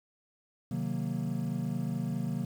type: chord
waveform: triangle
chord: C half-diminished seventh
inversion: none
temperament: equal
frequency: 130.81 / 155.56 / 185 / 233.1 Hz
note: C3 / Eb3 / Gb3 / Bb3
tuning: 0 / 0 / 0 / 0 cents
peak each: -34 dBFS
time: 0.71-2.45 s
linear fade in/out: 5 ms
effects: 9-bit